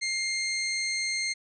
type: tone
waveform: 20% pulse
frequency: 2114 Hz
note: C7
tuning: 17 cents sharp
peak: -22 dBFS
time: 0.01-1.34 s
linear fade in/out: 20 ms
effects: resampled to 24000 Hz